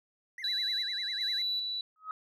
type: tone with vibrato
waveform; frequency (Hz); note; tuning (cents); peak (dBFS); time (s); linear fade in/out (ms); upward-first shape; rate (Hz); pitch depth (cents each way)
triangle; 1830; A#6; -32; -38; 0.38-1.42; 2; sine; 10; 260
type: tone with tremolo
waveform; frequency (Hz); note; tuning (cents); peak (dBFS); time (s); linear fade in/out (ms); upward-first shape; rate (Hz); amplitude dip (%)
sine; 3951; B7; 0; -28; 0.44-1.81; 2; square; 1.3; 35
type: tone with exponential growth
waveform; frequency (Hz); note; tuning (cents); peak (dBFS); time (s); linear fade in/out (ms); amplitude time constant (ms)
sine; 1269; D#6; +34; -31; 1.96-2.11; 1; 31
effects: tanh soft clip ceiling -24 dBFS